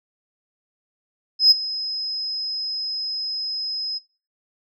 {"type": "tone with ADSR envelope", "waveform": "sine", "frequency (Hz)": 5090, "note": "D#8", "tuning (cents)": 39, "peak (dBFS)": -6, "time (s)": [1.39, 3.99], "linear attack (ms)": 120, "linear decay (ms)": 19, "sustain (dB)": -18, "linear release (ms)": 20, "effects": ["noise-tail reverb RT60 0.4 s tail -22 dB re dry", "tanh soft clip ceiling -4 dBFS"]}